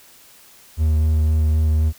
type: tone with vibrato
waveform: triangle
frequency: 77.78 Hz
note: D#2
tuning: in tune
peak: -12 dBFS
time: 0.77-1.93 s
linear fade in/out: 50 ms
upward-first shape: sine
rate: 3.9 Hz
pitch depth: 14 cents each way
effects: white hiss -48 dBFS RMS until 1.98 s